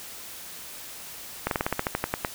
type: slowing click train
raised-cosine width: 0.5 ms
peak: -9 dBFS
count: 12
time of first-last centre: 1.47-2.248 s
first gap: 42 ms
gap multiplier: 1.1
effects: white hiss -41 dBFS RMS until 2.34 s